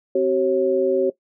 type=tone cluster; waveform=sine; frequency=261.4 / 380.4 / 544 Hz; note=C4 / F#4 / C#5; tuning=-1 / +48 / -33 cents; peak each=-27 / -18 / -19 dBFS; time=0.15-1.1 s; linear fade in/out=5 ms; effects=noise-tail reverb RT60 0.1 s tail -18 dB re dry